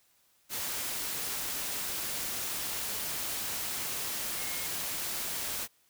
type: tone in noise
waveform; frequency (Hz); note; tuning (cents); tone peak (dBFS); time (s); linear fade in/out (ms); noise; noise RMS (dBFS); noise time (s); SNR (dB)
sine; 2151; C7; +47; -44; 4.35-4.7; 50; white; -35; 0.49-5.68; -12
effects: white hiss -68 dBFS RMS until 5.89 s